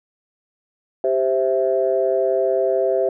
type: chord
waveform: sine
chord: C major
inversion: second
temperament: equal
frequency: 392 / 523.3 / 659.3 Hz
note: G4 / C5 / E5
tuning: 0 / 0 / 0 cents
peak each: -20 dBFS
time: 1.04-3.09 s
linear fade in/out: 2 ms
effects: tanh soft clip ceiling -6 dBFS